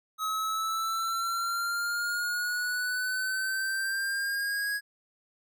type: exponential sweep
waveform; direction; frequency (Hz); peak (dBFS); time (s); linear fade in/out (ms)
square; up; 1275 to 1661.2; -29; 0.18-4.81; 50
effects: none